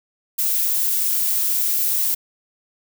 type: noise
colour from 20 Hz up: violet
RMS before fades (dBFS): -20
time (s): 0.38-2.15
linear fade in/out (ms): 10
effects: none